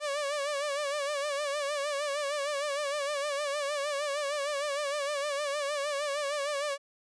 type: tone with vibrato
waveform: sawtooth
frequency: 576 Hz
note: D5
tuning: 34 cents flat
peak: -26 dBFS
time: 0-6.78 s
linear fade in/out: 50 ms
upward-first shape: sine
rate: 6.5 Hz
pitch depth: 76 cents each way
effects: resampled to 22050 Hz